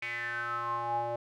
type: tone with band-pass filter sweep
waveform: square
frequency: 118.4 Hz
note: A#2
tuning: 27 cents sharp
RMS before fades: -34 dBFS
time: 0.02-1.16 s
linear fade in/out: 5 ms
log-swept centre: 2300 to 660 Hz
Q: 8.3
effects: none